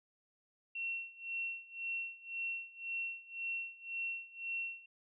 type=tone with tremolo; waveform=sine; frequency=2720 Hz; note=F7; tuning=46 cents flat; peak=-35 dBFS; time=0.75-4.86 s; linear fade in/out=5 ms; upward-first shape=sine; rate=1.9 Hz; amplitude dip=90%; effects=none